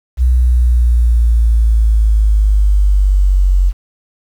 sine linear sweep, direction down, 62.7 to 45.32 Hz, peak -7 dBFS, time 0.17-3.73 s, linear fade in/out 50 ms, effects 7-bit

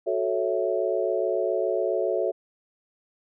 sine chord, F# minor seventh, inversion none, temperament equal with one note detuned, 370 / 437.2 / 554.4 / 659.3 Hz, F#4 / A4 / C#5 / E5, 0 / -11 / 0 / 0 cents, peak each -28 dBFS, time 0.06-2.32 s, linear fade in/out 20 ms, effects none

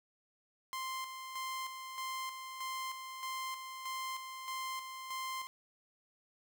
sawtooth tone with tremolo, 1046.5 Hz, C6, in tune, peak -34 dBFS, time 0.73-5.47 s, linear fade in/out 0 ms, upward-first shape square, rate 1.6 Hz, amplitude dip 50%, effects none

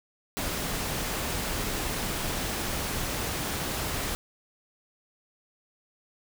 pink noise, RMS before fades -31 dBFS, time 0.37-4.15 s, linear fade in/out 0 ms, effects none

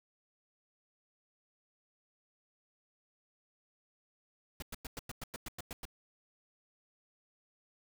pink noise bursts, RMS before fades -42 dBFS, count 11, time 4.6-5.853 s, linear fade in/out 2 ms, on 23 ms, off 100 ms, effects none

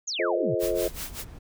sine exponential sweep, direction down, 7100 to 103.5 Hz, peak -28 dBFS, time 0.07-0.55 s, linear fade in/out 10 ms
sine chord, F dominant seventh, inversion none, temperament just, 349.2 / 436.5 / 523.8 / 628.6 Hz, F4 / A4 / C5 / Eb5, 0 / -14 / +2 / +18 cents, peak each -29 dBFS, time 0.19-0.88 s, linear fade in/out 5 ms
white noise with tremolo, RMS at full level -34 dBFS, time 0.59-1.25 s, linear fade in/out 50 ms, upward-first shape sine, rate 5.2 Hz, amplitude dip 90%
brown noise, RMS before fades -41 dBFS, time 0.62-1.39 s, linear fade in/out 10 ms
effects none

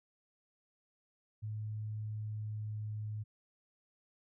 sine tone with pitch glide, 107.4 to 106.72 Hz, A2 to G#2, -41 to +48 cents, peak -37 dBFS, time 1.42-3.24 s, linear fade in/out 20 ms, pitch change -11 cents, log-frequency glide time 2.05-2.84 s, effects none

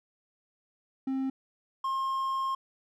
triangle tone pair in turn, 265.9 / 1067.9 Hz, C4 / C6, +28 / +35 cents, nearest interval 2 octaves, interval 2407 cents, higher second, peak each -26 dBFS, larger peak neither, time 1.07-1.3 / 1.84-2.55 s, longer second, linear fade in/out 5 ms, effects none

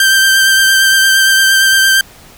sawtooth tone with vibrato, 1568 Hz, G6, in tune, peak -3 dBFS, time 0-2.01 s, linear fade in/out 2 ms, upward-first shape triangle, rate 8.7 Hz, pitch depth 20 cents each way, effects pink hiss -39 dBFS RMS until 2.37 s

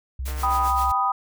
sine tone, 65.41 Hz, C2, in tune, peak -26 dBFS, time 0.19-0.92 s, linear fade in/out 5 ms
white noise with tremolo, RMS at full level -36 dBFS, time 0.25-0.92 s, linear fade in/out 10 ms, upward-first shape sine, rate 7.6 Hz, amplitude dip 70%
click train, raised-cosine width 0.5 ms, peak -25 dBFS, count 61, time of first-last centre 0.28-0.675 s, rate 152 Hz
sine chord, G augmented, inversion none, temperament equal, 784 / 987.8 / 1244.5 Hz, G5 / B5 / D#6, 0 / 0 / 0 cents, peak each -25 / -24 / -22 dBFS, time 0.43-1.12 s, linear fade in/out 5 ms
effects none

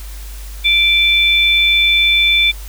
sine tone pair together, 2349 / 3513 Hz, D7 / A7, 0 / -3 cents, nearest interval perfect fifth, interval 697 cents, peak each -12 dBFS, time 0.64-2.52 s, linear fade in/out 20 ms, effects added 50 Hz sine -27 dBFS peak until 2.68 s + white hiss -38 dBFS RMS until 2.68 s

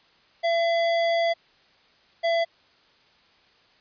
square tone pair in turn, 674 / 671.2 Hz, E5 / E5, +38 / +31 cents, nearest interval unison, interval 7 cents, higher first, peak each -21 dBFS, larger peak neither, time 0.43-1.34 / 2.23-2.45 s, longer first, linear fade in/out 20 ms, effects white hiss -59 dBFS RMS until 3.8 s + resampled to 11025 Hz

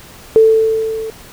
sine tone with level ramp, 443.2 Hz, A4, 13 cents sharp, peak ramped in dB -3 to -21 dBFS, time 0.36-1.1 s, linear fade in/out 0 ms, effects pink hiss -38 dBFS RMS until 1.32 s

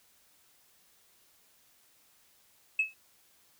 sine tone with exponential decay, 2590 Hz, E7, 31 cents flat, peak -20 dBFS, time 2.79-2.94 s, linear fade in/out 5 ms, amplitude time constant 32 ms, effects tanh soft clip ceiling -19 dBFS + white hiss -65 dBFS RMS until 3.59 s

